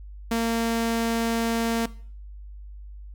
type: tone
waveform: sawtooth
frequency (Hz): 229.5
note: A#3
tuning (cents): -27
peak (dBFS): -18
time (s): 0.31-1.86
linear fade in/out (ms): 5
effects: noise-tail reverb RT60 0.5 s tail -19 dB re dry + added 50 Hz sine -38 dBFS peak until 3.14 s